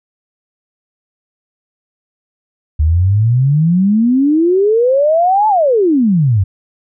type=exponential two-way sweep; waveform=sine; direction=up then down; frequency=73.42 to 880 to 89.7 Hz; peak=-8 dBFS; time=2.79-6.44 s; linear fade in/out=10 ms; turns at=5.48 s; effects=none